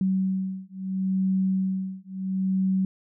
sine beating tone pair, 189.2 / 189.94 Hz, F#3 / F#3, +39 / +46 cents, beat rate 0.74 Hz, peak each -26 / -26 dBFS, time 0.01-2.85 s, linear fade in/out 2 ms, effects none

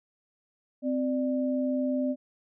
sine tone pair together, 259.4 / 592.5 Hz, C4 / D5, -15 / +15 cents, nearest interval octave + major second, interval 1430 cents, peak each -26 / -31 dBFS, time 0.82-2.16 s, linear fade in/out 50 ms, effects none

